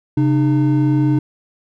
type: tone pair together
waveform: triangle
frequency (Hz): 135.06 / 303.2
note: C#3 / D#4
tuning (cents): -45 / -45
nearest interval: octave + major second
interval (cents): 1400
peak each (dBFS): -13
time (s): 0.17-1.19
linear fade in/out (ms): 5
effects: none

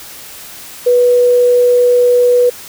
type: tone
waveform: sine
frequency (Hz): 490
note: B4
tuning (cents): -14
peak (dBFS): -6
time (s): 0.86-2.5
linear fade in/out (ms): 10
effects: white hiss -32 dBFS RMS until 2.68 s

